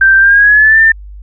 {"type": "tone with pitch glide", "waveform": "sine", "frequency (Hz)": [1568, 1790.8], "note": ["G6", "A6"], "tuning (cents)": [0, 30], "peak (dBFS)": -3, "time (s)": [0.01, 0.92], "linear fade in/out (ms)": 5, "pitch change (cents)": 230, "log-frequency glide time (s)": [0.19, 0.8], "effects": ["added 50 Hz sine -27 dBFS peak until 1.22 s"]}